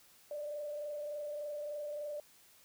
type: tone with frequency modulation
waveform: sine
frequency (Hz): 591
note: D5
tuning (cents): +11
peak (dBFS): -38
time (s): 0.31-2.2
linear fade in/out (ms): 2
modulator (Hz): 23.4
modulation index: 0.51
effects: white hiss -63 dBFS RMS until 2.64 s